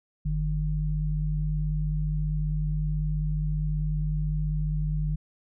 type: tone pair together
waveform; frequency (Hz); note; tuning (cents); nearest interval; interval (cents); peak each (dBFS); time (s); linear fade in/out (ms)
sine; 47.7 / 153.1; G1 / D#3; -47 / -28; octave + minor sixth; 2019; -27; 0.25-5.16; 10
effects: none